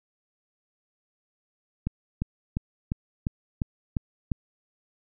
click train, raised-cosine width 5 ms, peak -14 dBFS, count 8, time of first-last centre 1.87-4.318 s, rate 2.86 Hz, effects none

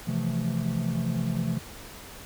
triangle chord, F major seventh, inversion second, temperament equal, 130.81 / 164.81 / 174.61 / 220 Hz, C3 / E3 / F3 / A3, 0 / 0 / 0 / 0 cents, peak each -29 dBFS, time 0.07-1.59 s, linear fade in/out 10 ms, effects pink hiss -44 dBFS RMS until 2.25 s

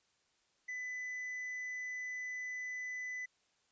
sine tone with hard clipping, 2000 Hz, B6, 21 cents sharp, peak -40 dBFS, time 0.68-3.26 s, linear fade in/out 10 ms, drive 3 dB, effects white hiss -75 dBFS RMS until 3.71 s + resampled to 16000 Hz

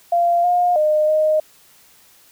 sine tone with pitch steps, 691 / 711 / 611 / 619 Hz, F5 / F5 / D#5 / D#5, -19 / +31 / -32 / -9 cents, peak -13 dBFS, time 0.12-1.4 s, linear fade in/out 5 ms, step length 320 ms, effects white hiss -51 dBFS RMS until 2.31 s

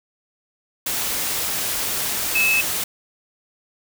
sine tone in noise, 2600 Hz, E7, 24 cents flat, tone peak -16 dBFS, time 2.35-2.61 s, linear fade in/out 5 ms, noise white, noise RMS -24 dBFS, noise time 0.86-2.84 s, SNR +5 dB, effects none

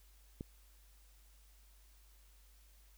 click, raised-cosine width 3 ms, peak -29 dBFS, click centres 0.409 s, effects added 50 Hz sine -61 dBFS peak until 2.97 s + white hiss -69 dBFS RMS until 2.97 s

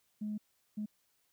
sine tone bursts at uneven times, 211.2 Hz, G#3, 29 cents sharp, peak -34 dBFS, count 2, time 0.21-0.38 / 0.77-0.86 s, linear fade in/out 10 ms, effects tanh soft clip ceiling -30 dBFS + white hiss -75 dBFS RMS until 1.32 s

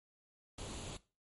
pink noise with comb filter, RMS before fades -45 dBFS, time 0.58-0.97 s, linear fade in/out 5 ms, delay 0.28 ms, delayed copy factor +0.5, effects noise-tail reverb RT60 0.3 s tail -18 dB re dry + MP3 48 kbps

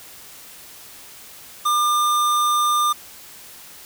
square tone, 1200 Hz, D6, 37 cents sharp, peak -17 dBFS, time 1.65-2.93 s, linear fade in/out 10 ms, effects white hiss -42 dBFS RMS until 3.85 s

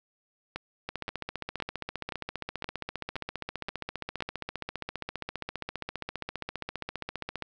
two click trains, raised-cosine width 0.3 ms, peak -18 / -18 dBFS, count 99 / 8, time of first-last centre 0.89-7.423 / 0.56-4.206 s, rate 15 / 1.92 Hz, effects none

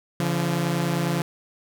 sawtooth tone pair together, 141.9 / 171.76 Hz, C#3 / F3, +41 / -29 cents, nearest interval minor third, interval 330 cents, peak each -22 / -20 dBFS, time 0.2-1.22 s, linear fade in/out 0 ms, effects none

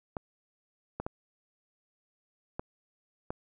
clicks, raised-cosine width 1 ms, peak -20 dBFS, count 5, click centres 0.168 / 1 / 1.065 / 2.595 / 3.305 s, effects none

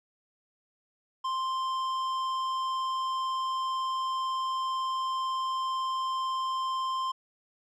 sine tone with tanh clipping, 1047 Hz, C6, 1 cent sharp, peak -30 dBFS, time 1.24-7.12 s, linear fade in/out 10 ms, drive 11 dB, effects none

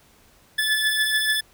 25% pulse beating tone pair, 1728 / 1734.9 Hz, A6 / A6, -32 / -25 cents, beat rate 6.9 Hz, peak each -22 / -17 dBFS, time 0.58-1.41 s, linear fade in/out 10 ms, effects pink hiss -56 dBFS RMS until 1.53 s

